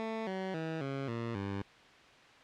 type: tone with pitch steps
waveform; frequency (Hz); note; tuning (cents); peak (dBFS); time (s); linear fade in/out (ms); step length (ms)
15% pulse; 222.4 / 189.19 / 160.94 / 136.9 / 116.46 / 99.07; A3 / F#3 / E3 / C#3 / A#2 / G2; +19 / +39 / -41 / -21 / -1 / +19; -29; 0-1.62; 0; 270
effects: white hiss -57 dBFS RMS until 2.43 s + low-pass 3000 Hz 12 dB/octave